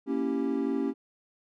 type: chord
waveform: triangle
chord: A# diminished seventh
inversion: none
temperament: equal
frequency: 233.1 / 277.2 / 329.6 / 392 Hz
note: A#3 / C#4 / E4 / G4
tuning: 0 / 0 / 0 / 0 cents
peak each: -31 / -27 / -33 / -31 dBFS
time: 0.06-0.94 s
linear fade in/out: 50 ms
effects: none